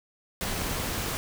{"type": "noise", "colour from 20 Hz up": "pink", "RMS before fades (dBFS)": -31, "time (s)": [0.41, 1.17], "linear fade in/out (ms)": 0}
{"type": "click train", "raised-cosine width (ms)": 3, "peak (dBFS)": -23, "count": 5, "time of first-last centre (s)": [0.62, 0.98], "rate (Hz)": 11.1}
{"effects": []}